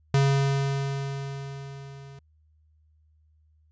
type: tone with level ramp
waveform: square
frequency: 138.1 Hz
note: C#3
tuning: 6 cents flat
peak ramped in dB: -18 to -44 dBFS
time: 0.14-2.19 s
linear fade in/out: 2 ms
effects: added 77 Hz sine -59 dBFS peak until 3.71 s + resampled to 16000 Hz